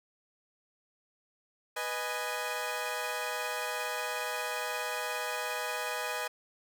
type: chord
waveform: 15% pulse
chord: G# minor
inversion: first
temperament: equal with one note detuned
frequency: 493.9 / 618.7 / 830.6 Hz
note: B4 / D#5 / G#5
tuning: 0 / -10 / 0 cents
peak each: -31 dBFS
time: 1.76-6.28 s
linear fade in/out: 10 ms
effects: none